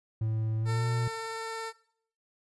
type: tone with pitch glide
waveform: triangle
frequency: 110.3 to 119.59 Hz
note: A2 to A#2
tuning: +5 to +45 cents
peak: -25 dBFS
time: 0.21-1.08 s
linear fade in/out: 5 ms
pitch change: +140 cents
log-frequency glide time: 0.59-0.86 s
type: tone with vibrato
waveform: 15% pulse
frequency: 450 Hz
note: A4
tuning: 39 cents sharp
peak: -28 dBFS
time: 0.65-1.73 s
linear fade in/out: 50 ms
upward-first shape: triangle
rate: 18 Hz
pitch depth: 9 cents each way
effects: noise-tail reverb RT60 0.6 s tail -20 dB re dry + resampled to 24000 Hz